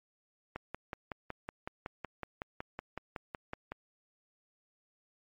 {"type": "click train", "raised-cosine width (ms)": 0.5, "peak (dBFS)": -23, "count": 18, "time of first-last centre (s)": [0.56, 3.72], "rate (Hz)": 5.38, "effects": ["MP3 48 kbps"]}